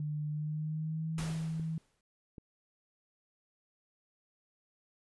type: tone with pitch glide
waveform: sine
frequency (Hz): 150 to 160.77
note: D3 to E3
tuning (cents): +37 to -43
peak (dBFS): -33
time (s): 0-1.78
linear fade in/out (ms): 2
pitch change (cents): +120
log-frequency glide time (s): 0.3-1.12
type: noise with exponential decay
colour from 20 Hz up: pink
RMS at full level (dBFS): -40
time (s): 1.18-2.01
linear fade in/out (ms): 2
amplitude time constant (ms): 180
type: clicks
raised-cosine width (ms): 3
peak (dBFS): -34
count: 2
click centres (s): 1.597 / 2.382
effects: resampled to 24000 Hz